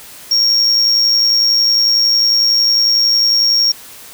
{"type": "tone with amplitude modulation", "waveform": "triangle", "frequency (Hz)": 5560, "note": "F8", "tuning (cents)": -9, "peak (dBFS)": -6, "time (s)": [0.31, 3.72], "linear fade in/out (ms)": 5, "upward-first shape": "sine", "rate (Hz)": 111, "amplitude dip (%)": 50, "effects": ["white hiss -36 dBFS RMS until 4.13 s"]}